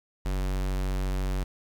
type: tone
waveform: square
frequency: 47.1 Hz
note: F#1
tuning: 32 cents sharp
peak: -27 dBFS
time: 0.25-1.44 s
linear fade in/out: 10 ms
effects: 9-bit